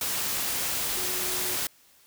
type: tone in noise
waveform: sine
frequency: 365 Hz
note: F#4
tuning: 24 cents flat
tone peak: -39 dBFS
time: 0.97-1.56 s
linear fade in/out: 2 ms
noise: white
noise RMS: -29 dBFS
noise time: 0.01-1.67 s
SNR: -13 dB
effects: white hiss -59 dBFS RMS until 2.06 s